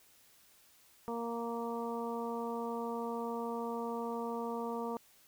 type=harmonic tone; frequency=233.1 Hz; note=A#3; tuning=in tune; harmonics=1 / 2 / 3 / 4 / 5; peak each=-40 / -39 / -45 / -42 / -46 dBFS; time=1.08-4.97 s; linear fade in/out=0 ms; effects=white hiss -64 dBFS RMS until 5.27 s